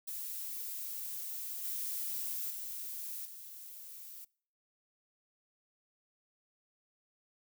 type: noise with level steps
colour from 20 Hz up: violet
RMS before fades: -41 / -38 / -42 / -49 dBFS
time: 0.07-4.25 s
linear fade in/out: 10 ms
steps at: 1.64 / 2.5 / 3.25 s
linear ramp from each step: 5 ms
effects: noise-tail reverb RT60 0.5 s tail -24 dB re dry